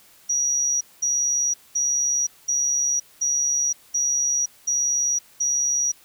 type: tone bursts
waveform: sine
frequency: 5780 Hz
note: F#8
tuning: 41 cents flat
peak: -19 dBFS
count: 8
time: 0.29-5.92 s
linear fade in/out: 10 ms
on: 520 ms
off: 210 ms
effects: white hiss -53 dBFS RMS until 6.04 s